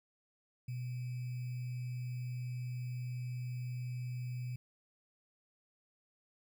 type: tone with sample-and-hold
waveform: sine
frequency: 124.3 Hz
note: B2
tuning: 12 cents sharp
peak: -37 dBFS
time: 0.68-4.56 s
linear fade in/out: 5 ms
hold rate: 2450 Hz
effects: none